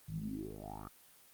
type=tone with low-pass filter sweep; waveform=10% pulse; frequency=51.91 Hz; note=G#1; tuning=in tune; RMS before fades=-43 dBFS; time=0.08-0.89 s; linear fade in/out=10 ms; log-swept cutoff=130 to 1300 Hz; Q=8.8; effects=white hiss -62 dBFS RMS until 1.33 s + Opus 32 kbps